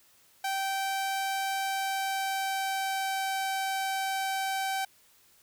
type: tone with pitch glide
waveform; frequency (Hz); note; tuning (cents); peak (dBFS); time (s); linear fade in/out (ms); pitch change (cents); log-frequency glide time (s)
sawtooth; 777 to 772.5; G5 to G5; -16 to -26; -25; 0.44-4.85; 5; -10; 1.59-3.32
effects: white hiss -62 dBFS RMS until 5.42 s